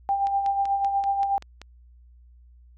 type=tone with tremolo; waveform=sine; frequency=793 Hz; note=G5; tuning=20 cents sharp; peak=-19 dBFS; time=0.09-1.38 s; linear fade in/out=0 ms; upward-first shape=sine; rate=8.2 Hz; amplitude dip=50%
type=click train; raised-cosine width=0.2 ms; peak=-23 dBFS; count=8; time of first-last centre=0.27-1.616 s; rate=5.2 Hz
effects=added 60 Hz sine -49 dBFS peak until 2.77 s